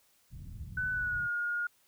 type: low-pass noise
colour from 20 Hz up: white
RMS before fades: -44 dBFS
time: 0.3-1.29 s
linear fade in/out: 50 ms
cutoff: 140 Hz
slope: 24 dB/octave
type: tone with pitch glide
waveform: sine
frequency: 1500 to 1428.1 Hz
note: F#6 to F6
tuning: +23 to +38 cents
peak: -30 dBFS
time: 0.77-1.67 s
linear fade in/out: 5 ms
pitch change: -85 cents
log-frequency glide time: 0.92-1.26 s
effects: white hiss -68 dBFS RMS until 1.87 s